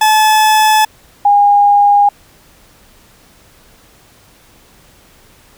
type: tone pair in turn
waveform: 40% pulse / sine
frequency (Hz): 863 / 814.6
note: A5 / G#5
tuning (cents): -34 / -34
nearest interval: minor second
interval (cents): 100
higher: first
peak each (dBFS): -6 / -5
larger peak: second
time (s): 0.01-0.85 / 1.25-2.09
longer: neither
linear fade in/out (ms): 5
effects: pink hiss -46 dBFS RMS until 5.57 s

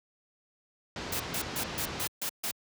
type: low-pass noise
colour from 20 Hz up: pink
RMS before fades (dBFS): -37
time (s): 0.96-2.07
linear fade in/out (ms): 2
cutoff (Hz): 5800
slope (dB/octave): 24
type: noise bursts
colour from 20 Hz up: white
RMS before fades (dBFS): -33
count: 7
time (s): 1.12-2.513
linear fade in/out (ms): 5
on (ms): 79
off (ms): 140
effects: high-pass 80 Hz 12 dB/octave

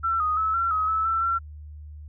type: tone with pitch steps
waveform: sine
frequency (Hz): 1345 / 1245 / 1300 / 1359 / 1271 / 1305 / 1336 / 1358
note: E6 / D#6 / E6 / F6 / D#6 / E6 / E6 / F6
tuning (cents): +34 / +1 / -24 / -48 / +36 / -18 / +23 / -49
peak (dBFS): -21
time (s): 0.03-1.39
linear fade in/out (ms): 20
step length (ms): 170
effects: added 75 Hz sine -38 dBFS peak until 2.08 s

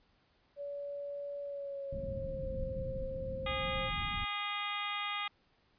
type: tone with pitch glide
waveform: sine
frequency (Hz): 570 to 528.8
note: C#5 to C5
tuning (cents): +48 to +18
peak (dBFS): -38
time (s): 0.56-3.91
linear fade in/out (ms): 50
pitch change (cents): -130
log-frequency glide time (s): 1.41-2.5
type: low-pass noise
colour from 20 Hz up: pink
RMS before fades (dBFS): -41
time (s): 1.92-4.25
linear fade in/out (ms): 10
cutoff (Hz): 220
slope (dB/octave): 24
type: harmonic tone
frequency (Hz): 410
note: G#4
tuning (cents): -22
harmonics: 2 / 3 / 4 / 5 / 6 / 7 / 8 / 9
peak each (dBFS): -44 / -39 / -51 / -41 / -43 / -47 / -43 / -46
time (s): 3.46-5.28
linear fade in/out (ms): 5
effects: pink hiss -71 dBFS RMS until 5.78 s + resampled to 11025 Hz

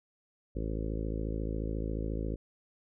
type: harmonic tone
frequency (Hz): 54.2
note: A1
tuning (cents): -25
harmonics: 1 / 2 / 3 / 4 / 5 / 6 / 7 / 8 / 9 / 10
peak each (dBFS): -34 / -40 / -42 / -44 / -42 / -43 / -45 / -46 / -46 / -49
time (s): 0.55-2.36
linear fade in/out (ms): 10
effects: none

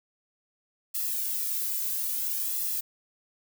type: noise with flanger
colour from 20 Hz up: violet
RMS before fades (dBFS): -30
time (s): 0.94-2.81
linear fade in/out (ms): 10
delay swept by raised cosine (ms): 1.3 to 2.19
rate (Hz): 0.6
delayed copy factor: -1
effects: none

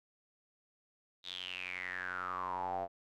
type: tone with band-pass filter sweep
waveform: square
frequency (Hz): 45.61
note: F#1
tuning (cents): -24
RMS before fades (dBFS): -40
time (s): 1.23-2.88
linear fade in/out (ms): 50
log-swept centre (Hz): 3800 to 670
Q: 9.5
effects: none

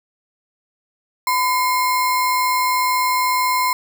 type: tone with sample-and-hold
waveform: sine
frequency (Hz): 1008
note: B5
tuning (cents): +35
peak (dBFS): -15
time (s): 1.27-3.73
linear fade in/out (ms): 2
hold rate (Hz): 3150
effects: none

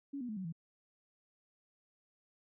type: tone with pitch steps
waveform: sine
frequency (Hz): 280 / 245.2 / 214.7 / 187.96 / 164.58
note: C#4 / B3 / A3 / F#3 / E3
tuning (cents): +18 / -12 / -42 / +28 / -2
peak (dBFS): -38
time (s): 0.13-0.525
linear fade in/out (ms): 10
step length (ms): 79
effects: none

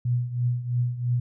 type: tone with tremolo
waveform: sine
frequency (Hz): 122.2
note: B2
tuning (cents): -18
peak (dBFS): -19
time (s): 0.05-1.2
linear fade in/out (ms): 5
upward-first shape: triangle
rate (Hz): 3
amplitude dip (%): 80
effects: none

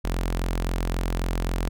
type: tone with notch filter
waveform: sawtooth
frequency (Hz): 43.73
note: F1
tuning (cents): +3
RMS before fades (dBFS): -26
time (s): 0.04-1.69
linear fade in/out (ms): 10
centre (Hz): 110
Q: 1.9
effects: none

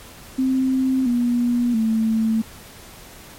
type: tone with pitch steps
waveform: sine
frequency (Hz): 261.6 / 241.3 / 222.5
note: C4 / B3 / A3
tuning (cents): 0 / -40 / +20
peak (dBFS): -16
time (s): 0.38-2.42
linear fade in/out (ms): 10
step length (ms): 680
effects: pink hiss -42 dBFS RMS until 3.38 s + MP3 64 kbps

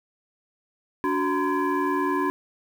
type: tone with frequency modulation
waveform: sine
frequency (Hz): 368.6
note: F#4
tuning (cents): -7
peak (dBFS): -21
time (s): 1.04-2.3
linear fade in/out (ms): 0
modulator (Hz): 657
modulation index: 1.5
effects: 8-bit

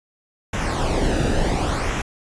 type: noise with flanger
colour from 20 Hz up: brown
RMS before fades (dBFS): -21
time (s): 0.53-2.02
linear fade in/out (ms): 5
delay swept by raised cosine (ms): 0.22 to 0.94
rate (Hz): 0.7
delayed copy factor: -0.6
effects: resampled to 22050 Hz

